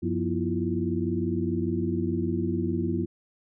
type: tone cluster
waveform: sine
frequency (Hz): 94.3 / 176.2 / 242.9 / 327.8 / 347.6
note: F#2 / F3 / B3 / E4 / F4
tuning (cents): +33 / +16 / -29 / -10 / -8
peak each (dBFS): -31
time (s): 0.02-3.06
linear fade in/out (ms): 20
effects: none